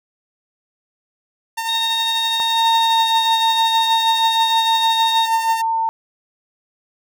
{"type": "tone with tremolo", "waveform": "sawtooth", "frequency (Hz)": 908, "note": "A#5", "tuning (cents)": -46, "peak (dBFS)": -16, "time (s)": [1.57, 5.62], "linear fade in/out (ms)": 10, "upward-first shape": "triangle", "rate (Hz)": 12, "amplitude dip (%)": 45}
{"type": "tone", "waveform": "sine", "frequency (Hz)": 3729, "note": "A#7", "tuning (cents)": 0, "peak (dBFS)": -18, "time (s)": [1.68, 5.26], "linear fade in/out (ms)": 10}
{"type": "tone with pitch glide", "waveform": "sine", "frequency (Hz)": [910, 901.6], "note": ["A#5", "A5"], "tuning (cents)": [-42, 42], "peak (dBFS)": -16, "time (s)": [2.4, 5.89], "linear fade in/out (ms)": 0, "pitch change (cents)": -16, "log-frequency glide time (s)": [2.81, 3.06]}
{"effects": []}